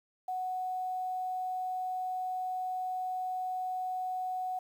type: tone with quantisation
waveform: sine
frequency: 740 Hz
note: F#5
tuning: in tune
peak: -32 dBFS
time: 0.28-4.59 s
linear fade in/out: 5 ms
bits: 10
effects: none